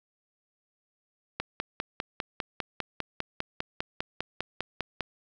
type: click train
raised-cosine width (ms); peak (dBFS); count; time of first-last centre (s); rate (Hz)
0.3; -14; 19; 1.4-5.007; 4.99
effects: none